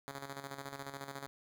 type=tone with tremolo; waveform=5% pulse; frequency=138.59 Hz; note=C#3; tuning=in tune; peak=-30 dBFS; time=0.08-1.27 s; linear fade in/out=0 ms; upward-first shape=square; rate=14 Hz; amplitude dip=60%; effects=none